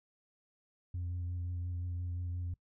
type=tone with vibrato; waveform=sine; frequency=88.2 Hz; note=F2; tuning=18 cents sharp; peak=-33 dBFS; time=0.94-2.54 s; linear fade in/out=5 ms; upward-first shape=triangle; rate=5.7 Hz; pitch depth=25 cents each way; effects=noise-tail reverb RT60 0.1 s tail -24 dB re dry + tanh soft clip ceiling -33 dBFS